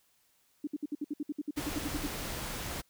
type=tone bursts; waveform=sine; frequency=294.5 Hz; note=D4; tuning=5 cents sharp; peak=-31 dBFS; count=16; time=0.64-2.067 s; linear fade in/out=5 ms; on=32 ms; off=61 ms
type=noise; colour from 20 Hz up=pink; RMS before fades=-38 dBFS; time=1.56-2.82 s; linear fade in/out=20 ms
effects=white hiss -70 dBFS RMS until 2.89 s